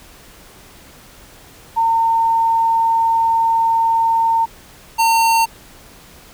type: tone pair in turn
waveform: sine / square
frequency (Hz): 910 / 910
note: A#5 / A#5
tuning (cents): -42 / -42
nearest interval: unison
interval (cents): 0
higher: neither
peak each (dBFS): -12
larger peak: neither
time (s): 1.76-4.46 / 4.98-5.46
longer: first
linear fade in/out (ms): 20
effects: pink hiss -43 dBFS RMS until 6.33 s